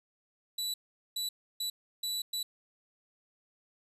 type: tone bursts at uneven times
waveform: sawtooth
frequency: 3951 Hz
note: B7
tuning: in tune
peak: -29 dBFS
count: 5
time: 0.58-0.74 / 1.16-1.29 / 1.6-1.7 / 2.03-2.22 / 2.33-2.43 s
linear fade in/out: 5 ms
effects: resampled to 32000 Hz + 11-bit